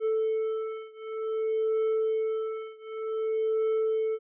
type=beating tone pair; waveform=triangle; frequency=440 / 440.54 Hz; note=A4 / A4; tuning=0 / +2 cents; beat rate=0.54 Hz; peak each=-27 / -28 dBFS; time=0-4.19 s; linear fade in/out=50 ms; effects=resampled to 8000 Hz